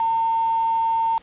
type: tone with quantisation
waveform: sine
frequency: 907 Hz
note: A#5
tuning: 48 cents flat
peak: -18 dBFS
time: 0-1.18 s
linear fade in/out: 2 ms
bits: 5
effects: pink hiss -51 dBFS RMS until 1.22 s + resampled to 8000 Hz